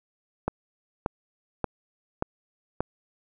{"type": "click train", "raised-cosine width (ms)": 1, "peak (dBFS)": -11, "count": 5, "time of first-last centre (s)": [0.48, 2.806], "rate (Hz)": 1.72, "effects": []}